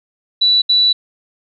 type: tone bursts at uneven times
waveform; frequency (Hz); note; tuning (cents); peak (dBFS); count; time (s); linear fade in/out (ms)
sine; 3951; B7; 0; -9; 2; 0.41-0.62 / 0.69-0.93; 10
effects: none